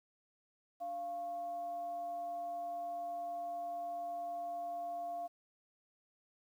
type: tone with frequency modulation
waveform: sine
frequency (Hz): 694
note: F5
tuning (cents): -11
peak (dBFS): -38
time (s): 0.8-5.28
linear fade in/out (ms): 20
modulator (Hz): 401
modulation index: 0.22
effects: 11-bit